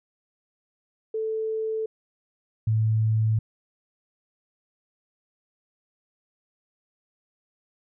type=tone pair in turn; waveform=sine; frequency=440 / 110 Hz; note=A4 / A2; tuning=0 / 0 cents; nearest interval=2 octaves; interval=2400 cents; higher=first; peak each=-25 / -19 dBFS; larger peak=second; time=1.14-1.86 / 2.67-3.39 s; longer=neither; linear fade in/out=5 ms; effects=none